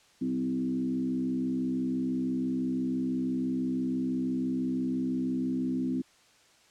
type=tone with frequency modulation; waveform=sine; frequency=257 Hz; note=C4; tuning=31 cents flat; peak=-27 dBFS; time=0.21-6.02 s; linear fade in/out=10 ms; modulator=66 Hz; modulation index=0.88; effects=white hiss -61 dBFS RMS until 6.7 s + low-pass 7000 Hz 12 dB/octave